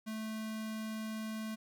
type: tone with notch filter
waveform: square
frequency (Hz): 218.8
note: A3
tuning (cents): -9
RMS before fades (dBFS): -40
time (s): 0.06-1.56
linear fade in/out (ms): 20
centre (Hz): 490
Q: 1.1
effects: none